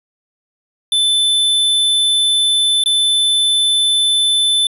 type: tone with dropouts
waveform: square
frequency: 3520 Hz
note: A7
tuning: in tune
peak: -12 dBFS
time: 0.92-4.67 s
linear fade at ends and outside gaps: 2 ms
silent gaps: 2.838-2.859 s
effects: resampled to 32000 Hz